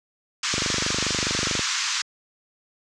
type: band-pass noise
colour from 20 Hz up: white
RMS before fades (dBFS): -26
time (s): 0.43-2.02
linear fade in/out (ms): 5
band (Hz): 1000 to 7000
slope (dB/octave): 48
type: click train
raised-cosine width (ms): 2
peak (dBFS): -14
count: 27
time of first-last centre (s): 0.54-1.593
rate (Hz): 24.7
effects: high-pass 60 Hz 12 dB/octave